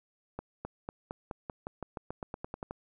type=accelerating click train; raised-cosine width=1 ms; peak=-23 dBFS; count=16; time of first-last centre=0.39-2.71 s; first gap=260 ms; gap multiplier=0.92; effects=none